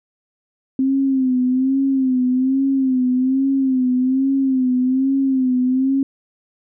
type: tone with vibrato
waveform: sine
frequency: 261.6 Hz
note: C4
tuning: in tune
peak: -14 dBFS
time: 0.79-6.03 s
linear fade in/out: 2 ms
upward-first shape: sine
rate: 1.2 Hz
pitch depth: 69 cents each way
effects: none